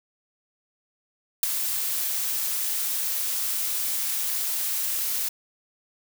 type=noise with ADSR envelope; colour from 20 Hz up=blue; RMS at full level=-18 dBFS; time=1.43-5.29 s; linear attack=3 ms; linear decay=12 ms; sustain=-9 dB; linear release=8 ms; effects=none